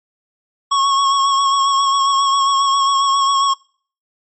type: tone with vibrato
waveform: square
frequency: 1100 Hz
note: C#6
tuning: 14 cents flat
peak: -13 dBFS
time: 0.71-3.54 s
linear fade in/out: 10 ms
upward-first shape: sine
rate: 7.4 Hz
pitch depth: 28 cents each way
effects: noise-tail reverb RT60 0.5 s tail -26 dB re dry + MP3 32 kbps